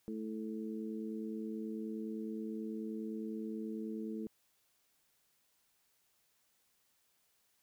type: harmonic tone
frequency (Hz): 109.5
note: A2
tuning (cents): -8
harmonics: 2 / 3 / 4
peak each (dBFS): -40 / -44 / -46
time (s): 0.08-4.27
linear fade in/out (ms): 0
effects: white hiss -75 dBFS RMS until 7.62 s